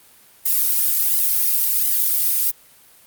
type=noise with flanger; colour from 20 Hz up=violet; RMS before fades=-18 dBFS; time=0.45-2.51 s; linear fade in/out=10 ms; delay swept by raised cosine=0.98 to 2.88 ms; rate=1.4 Hz; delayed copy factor=+1; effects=white hiss -50 dBFS RMS until 3.06 s + Opus 32 kbps